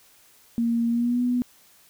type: tone with pitch glide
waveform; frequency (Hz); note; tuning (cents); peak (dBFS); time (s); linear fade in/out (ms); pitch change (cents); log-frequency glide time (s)
sine; 233.1 to 246.2; A#3 to B3; 0 to -5; -20; 0.58-1.42; 0; +95; 0.89-1.22
effects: white hiss -56 dBFS RMS until 1.89 s